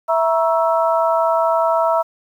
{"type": "harmonic tone with a mistuned harmonic", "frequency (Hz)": 219.6, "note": "A3", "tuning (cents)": -3, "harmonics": [3, 4, 5, 6], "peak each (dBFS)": [-16, -19, -27, -21], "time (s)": [0.08, 2.03], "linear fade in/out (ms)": 20, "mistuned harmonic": 4, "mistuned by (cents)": 130, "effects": ["8-bit"]}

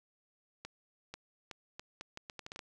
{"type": "accelerating click train", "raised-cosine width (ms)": 0.2, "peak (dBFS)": -26, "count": 12, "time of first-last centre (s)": [0.65, 2.592], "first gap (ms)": 490, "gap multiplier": 0.76, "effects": []}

